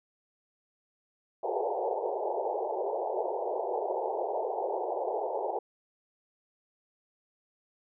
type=band-pass noise; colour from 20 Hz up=pink; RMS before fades=-32 dBFS; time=1.43-5.59 s; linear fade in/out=5 ms; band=370 to 910 Hz; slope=96 dB/octave; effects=none